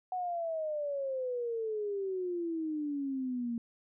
sine exponential sweep, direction down, 744 to 230.7 Hz, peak -32 dBFS, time 0.12-3.58 s, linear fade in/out 2 ms, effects none

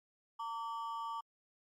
triangle ring-modulated tone, 1032 Hz, C6, 24 cents flat, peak -33 dBFS, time 0.39-1.21 s, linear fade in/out 10 ms, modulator 121 Hz, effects MP3 64 kbps

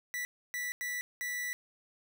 45% pulse tone bursts at uneven times, 1963 Hz, B6, 11 cents flat, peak -34 dBFS, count 4, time 0.14-0.25 / 0.54-0.72 / 0.81-1.01 / 1.21-1.53 s, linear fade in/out 0 ms, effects none

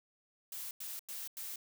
blue noise bursts, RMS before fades -43 dBFS, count 4, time 0.52-1.559 s, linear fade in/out 2 ms, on 190 ms, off 93 ms, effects none

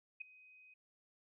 sine tone with ADSR envelope, 2512 Hz, D#7, 16 cents sharp, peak -39 dBFS, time 0.2-0.74 s, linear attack 13 ms, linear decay 8 ms, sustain -20 dB, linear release 6 ms, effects none

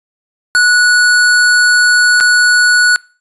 square tone with dropouts, 1469 Hz, F#6, 13 cents flat, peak -7 dBFS, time 0.55-2.96 s, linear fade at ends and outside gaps 0 ms, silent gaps 2.202-2.208 s, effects noise-tail reverb RT60 0.4 s tail -24 dB re dry + resampled to 24000 Hz

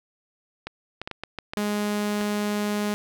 clicks, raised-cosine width 0.3 ms, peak -16 dBFS, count 9, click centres 0.67 / 1.016 / 1.075 / 1.113 / 1.236 / 1.387 / 1.535 / 1.574 / 2.212 s
sawtooth tone, 207.7 Hz, G#3, in tune, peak -20 dBFS, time 1.57-2.94 s, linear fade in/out 0 ms
effects none

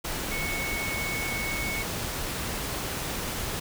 sine tone in noise, 2210 Hz, C#7, 6 cents flat, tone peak -31 dBFS, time 0.31-1.83 s, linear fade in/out 10 ms, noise pink, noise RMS -32 dBFS, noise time 0.04-3.6 s, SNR -2 dB, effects none

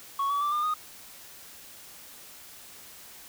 sine tone with pitch steps, 1108.7 / 1139.9 / 1171.9 / 1204.9 / 1238.7 Hz, C#6 / C#6 / D6 / D6 / D#6, 0 / +48 / -4 / +44 / -8 cents, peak -22 dBFS, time 0.19-0.74 s, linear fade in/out 5 ms, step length 110 ms, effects tanh soft clip ceiling -24 dBFS + white hiss -48 dBFS RMS until 3.28 s

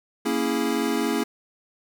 square chord, A# half-diminished seventh, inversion none, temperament equal, 233.1 / 277.2 / 329.6 / 415.3 Hz, A#3 / C#4 / E4 / G#4, 0 / 0 / 0 / 0 cents, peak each -28 / -28 / -29 / -29 dBFS, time 0.25-1.24 s, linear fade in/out 10 ms, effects none

